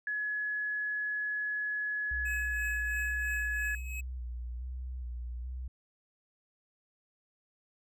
sine tone, 1694 Hz, G#6, 34 cents sharp, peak -31 dBFS, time 0.07-3.75 s, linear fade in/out 2 ms
sine tone with vibrato, 61.7 Hz, B1, 1 cent flat, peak -36 dBFS, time 2.11-5.68 s, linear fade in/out 5 ms, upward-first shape square, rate 1.2 Hz, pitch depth 41 cents each way
square tone with tremolo, 2559 Hz, D#7, 48 cents sharp, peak -38 dBFS, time 2.25-4.01 s, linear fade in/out 10 ms, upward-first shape triangle, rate 3 Hz, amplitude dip 75%
effects none

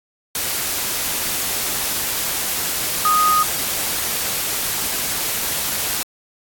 sine tone in noise, 1244.5 Hz, D#6, in tune, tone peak -13 dBFS, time 3.05-3.43 s, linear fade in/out 2 ms, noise white, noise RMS -22 dBFS, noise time 0.35-6.03 s, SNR +6 dB, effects AAC 64 kbps

